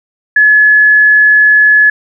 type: tone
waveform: sine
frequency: 1706 Hz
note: G#6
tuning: 46 cents sharp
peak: -3 dBFS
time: 0.36-1.9 s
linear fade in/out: 5 ms
effects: none